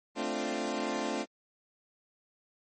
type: chord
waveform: 20% pulse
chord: D minor seventh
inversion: second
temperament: equal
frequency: 220 / 261.6 / 293.7 / 349.2 Hz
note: A3 / C4 / D4 / F4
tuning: 0 / 0 / 0 / 0 cents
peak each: -32 dBFS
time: 0.15-1.26 s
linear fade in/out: 50 ms
effects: MP3 32 kbps

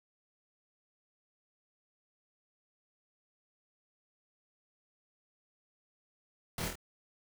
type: noise with echo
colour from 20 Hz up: pink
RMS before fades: -38 dBFS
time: 6.58-6.68 s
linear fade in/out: 2 ms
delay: 25 ms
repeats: 3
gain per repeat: -3 dB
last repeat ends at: 6.755 s
effects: none

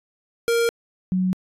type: tone pair in turn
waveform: square / sine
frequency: 466.2 / 185.01 Hz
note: A#4 / F#3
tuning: 0 / 0 cents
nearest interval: octave + major third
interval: 1600 cents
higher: first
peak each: -18 dBFS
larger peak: neither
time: 0.48-0.69 / 1.12-1.33 s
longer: neither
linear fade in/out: 0 ms
effects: resampled to 32000 Hz

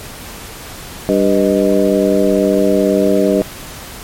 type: harmonic tone with a mistuned harmonic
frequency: 97.8 Hz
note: G2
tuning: 4 cents flat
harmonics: 2 / 3 / 4 / 5 / 6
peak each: -16 / -16 / -16 / -16 / -16 dBFS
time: 1.09-3.42 s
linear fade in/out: 0 ms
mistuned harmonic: 6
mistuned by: +88 cents
effects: pink hiss -31 dBFS RMS until 4.03 s + MP3 64 kbps

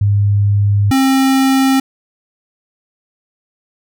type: tone pair in turn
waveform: sine / square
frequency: 101.7 / 266.9 Hz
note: G#2 / C4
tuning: -36 / +35 cents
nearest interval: octave + perfect fourth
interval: 1671 cents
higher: second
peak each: -9 / -10 dBFS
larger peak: first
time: 0.01-0.91 / 0.91-1.8 s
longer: first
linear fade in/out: 5 ms
effects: none

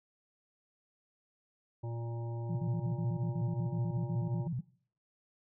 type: harmonic tone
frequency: 116.8 Hz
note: A#2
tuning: 4 cents sharp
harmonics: 1 / 3 / 5 / 7 / 8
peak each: -36 / -46 / -50 / -53 / -54 dBFS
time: 1.83-4.48 s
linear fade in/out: 10 ms
type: tone with vibrato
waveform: sine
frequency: 144.9 Hz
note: D3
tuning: 23 cents flat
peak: -33 dBFS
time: 2.49-4.61 s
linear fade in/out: 10 ms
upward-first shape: square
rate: 8.1 Hz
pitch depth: 260 cents each way
effects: noise-tail reverb RT60 0.6 s tail -23 dB re dry

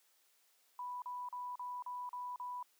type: tone bursts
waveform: sine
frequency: 987.8 Hz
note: B5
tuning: in tune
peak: -40 dBFS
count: 7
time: 0.79-2.628 s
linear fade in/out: 2 ms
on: 230 ms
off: 38 ms
effects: white hiss -72 dBFS RMS until 2.79 s + high-pass 400 Hz 12 dB/octave

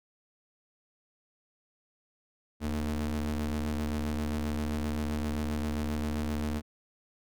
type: ring-modulated tone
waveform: 35% pulse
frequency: 74.6 Hz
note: D2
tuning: 28 cents sharp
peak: -25 dBFS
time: 2.6-6.62 s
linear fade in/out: 50 ms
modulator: 153 Hz
effects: none

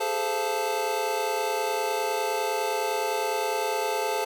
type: tone cluster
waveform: square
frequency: 404.9 / 434.7 / 520 / 689 / 878 Hz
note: G#4 / A4 / C5 / F5 / A5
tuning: -44 / -21 / -11 / -24 / -4 cents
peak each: -35 / -32 / -33 / -35 / -30 dBFS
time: 0-4.25 s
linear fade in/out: 10 ms
effects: none

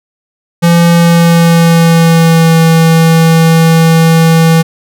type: tone with pitch glide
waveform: square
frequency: 170.2 to 163.55 Hz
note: F3 to E3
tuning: -44 to -13 cents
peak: -4 dBFS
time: 0.62-4.63 s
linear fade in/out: 20 ms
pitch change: -69 cents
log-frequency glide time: 0.92-2.58 s
effects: none

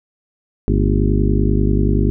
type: harmonic tone with a mistuned harmonic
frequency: 50.3 Hz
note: G1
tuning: 45 cents sharp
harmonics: 1 / 2 / 3 / 4 / 5 / 6 / 7 / 8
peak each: -16 / -19 / -21 / -22 / -23 / -24 / -24 / -25 dBFS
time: 0.68-2.1 s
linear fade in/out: 0 ms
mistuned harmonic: 4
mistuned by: +150 cents
effects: none

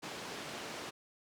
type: band-pass noise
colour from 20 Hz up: pink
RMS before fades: -44 dBFS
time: 0.02-0.91 s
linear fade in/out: 20 ms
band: 220 to 6100 Hz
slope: 12 dB/octave
effects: none

